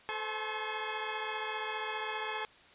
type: tone cluster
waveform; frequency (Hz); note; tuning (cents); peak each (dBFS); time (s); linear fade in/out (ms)
15% pulse; 435 / 514 / 855 / 1072; A4 / C5 / A5 / C6; -20 / -31 / -50 / +42; -33 / -39 / -32 / -34; 0.09-2.45; 0
effects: white hiss -58 dBFS RMS until 2.74 s + resampled to 8000 Hz